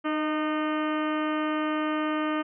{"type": "harmonic tone with a mistuned harmonic", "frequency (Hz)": 306.1, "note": "D#4", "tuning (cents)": -28, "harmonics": [1, 2, 3, 4, 5, 6, 7, 8, 9, 10], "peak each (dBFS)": [-27, -33, -38, -32, -39, -40, -43, -45, -46, -44], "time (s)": [0.04, 2.43], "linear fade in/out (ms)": 20, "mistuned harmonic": 2, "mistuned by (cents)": 23, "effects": []}